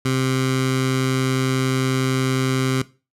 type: tone with notch filter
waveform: 15% pulse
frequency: 131 Hz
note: C3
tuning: 2 cents sharp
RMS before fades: -20 dBFS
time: 0.05-2.82 s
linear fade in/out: 5 ms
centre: 600 Hz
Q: 0.98
effects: noise-tail reverb RT60 0.3 s tail -18 dB re dry + low-pass 11000 Hz 12 dB/octave